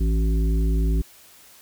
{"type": "harmonic tone with a mistuned harmonic", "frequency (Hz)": 55, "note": "A1", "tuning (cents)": 0, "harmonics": [1, 3, 5, 7], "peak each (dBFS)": [-18, -28, -32, -35], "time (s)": [0, 1.02], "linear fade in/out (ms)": 10, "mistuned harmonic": 7, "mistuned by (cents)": -35, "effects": ["white hiss -50 dBFS RMS until 1.61 s"]}